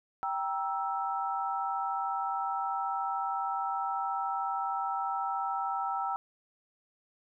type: chord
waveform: sine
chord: E diminished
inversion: first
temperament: equal with one note detuned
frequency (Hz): 784 / 943.2 / 1318.5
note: G5 / Bb5 / E6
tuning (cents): 0 / +20 / 0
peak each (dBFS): -33 / -36 / -34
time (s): 0.23-6.16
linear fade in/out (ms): 0
effects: none